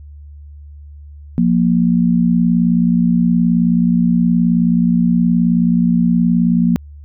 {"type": "tone pair together", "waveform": "sine", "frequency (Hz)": [176.05, 235], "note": ["F3", "A#3"], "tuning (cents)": [14, 14], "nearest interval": "perfect fourth", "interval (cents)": 500, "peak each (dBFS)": -13, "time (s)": [1.38, 6.76], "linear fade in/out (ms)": 0, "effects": ["added 73 Hz sine -33 dBFS peak until 7.04 s"]}